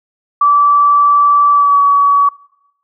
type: tone with pitch glide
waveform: sine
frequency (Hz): 1158 to 1134.8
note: D6 to C#6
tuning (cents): -25 to +40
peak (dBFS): -6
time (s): 0.41-2.29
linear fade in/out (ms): 5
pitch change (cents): -35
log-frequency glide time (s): 1.52-1.8
effects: noise-tail reverb RT60 0.9 s tail -23 dB re dry